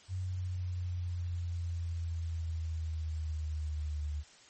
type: linear sweep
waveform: sine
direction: down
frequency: 92.9 to 73.9 Hz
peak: -33 dBFS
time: 0.08-4.24 s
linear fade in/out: 50 ms
effects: white hiss -58 dBFS RMS until 4.49 s + MP3 32 kbps